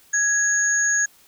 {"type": "tone pair together", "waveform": "sine", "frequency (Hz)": [1661.2, 6651], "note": ["G#6", "G#8"], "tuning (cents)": [0, 2], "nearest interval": "2 octaves", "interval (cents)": 2402, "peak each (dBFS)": -20, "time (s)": [0.13, 1.06], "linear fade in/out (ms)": 10, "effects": ["white hiss -54 dBFS RMS until 1.27 s"]}